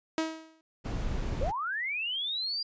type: tone with exponential decay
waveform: sawtooth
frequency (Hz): 320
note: D#4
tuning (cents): +49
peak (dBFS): -21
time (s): 0.18-0.61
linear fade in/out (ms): 1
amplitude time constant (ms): 93
type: noise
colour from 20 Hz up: brown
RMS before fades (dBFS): -32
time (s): 0.84-1.52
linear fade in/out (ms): 20
type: linear sweep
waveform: sine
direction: up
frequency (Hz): 480 to 4835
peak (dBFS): -30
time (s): 1.41-2.63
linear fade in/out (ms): 5
effects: resampled to 16000 Hz